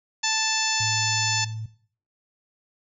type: harmonic tone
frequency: 880 Hz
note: A5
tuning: in tune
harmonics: 1 / 2 / 3 / 4 / 5 / 6 / 7 / 8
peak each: -30 / -30 / -30 / -30 / -30 / -30 / -30 / -30 dBFS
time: 0.23-1.45 s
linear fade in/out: 10 ms
type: tone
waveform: sine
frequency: 110 Hz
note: A2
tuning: in tune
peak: -29 dBFS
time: 0.8-1.66 s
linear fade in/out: 5 ms
effects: noise-tail reverb RT60 0.5 s tail -17 dB re dry